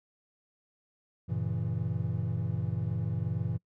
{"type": "chord", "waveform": "triangle", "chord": "G diminished seventh", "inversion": "none", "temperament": "equal with one note detuned", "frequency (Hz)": [95.93, 116.54, 138.59, 164.81], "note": ["G2", "Bb2", "Db3", "Fb3"], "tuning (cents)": [-37, 0, 0, 0], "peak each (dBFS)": [-33, -31, -36, -33], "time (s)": [1.28, 3.58], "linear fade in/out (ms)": 20, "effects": ["noise-tail reverb RT60 0.1 s tail -25 dB re dry"]}